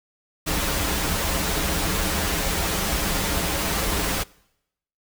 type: noise with comb filter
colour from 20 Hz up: pink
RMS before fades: -24 dBFS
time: 0.46-4.24 s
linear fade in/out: 20 ms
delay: 8.2 ms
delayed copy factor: -0.7
effects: noise-tail reverb RT60 0.8 s tail -23 dB re dry